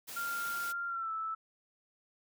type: high-pass noise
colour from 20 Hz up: white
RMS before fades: -44 dBFS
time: 0.07-0.73 s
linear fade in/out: 20 ms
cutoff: 140 Hz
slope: 12 dB/octave
type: tone with pitch glide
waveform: sine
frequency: 1391 to 1314.4 Hz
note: F6 to E6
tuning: -7 to -5 cents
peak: -34 dBFS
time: 0.16-1.35 s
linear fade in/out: 10 ms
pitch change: -98 cents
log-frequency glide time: 0.87-1.11 s
effects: none